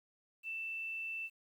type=tone with quantisation; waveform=sine; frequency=2662 Hz; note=E7; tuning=16 cents sharp; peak=-38 dBFS; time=0.43-1.3 s; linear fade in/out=50 ms; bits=11; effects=none